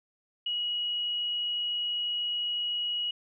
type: tone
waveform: sine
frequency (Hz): 2907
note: F#7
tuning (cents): -31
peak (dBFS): -28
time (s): 0.46-3.11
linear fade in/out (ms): 5
effects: none